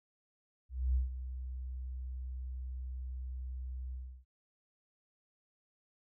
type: tone with ADSR envelope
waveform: sine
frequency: 63.6 Hz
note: C2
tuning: 48 cents flat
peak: -26 dBFS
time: 0.69-4.25 s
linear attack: 260 ms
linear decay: 140 ms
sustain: -12 dB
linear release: 320 ms
effects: none